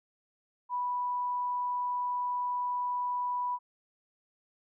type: tone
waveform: sine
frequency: 985 Hz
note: B5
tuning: 5 cents flat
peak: -29 dBFS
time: 0.69-3.59 s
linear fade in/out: 50 ms
effects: none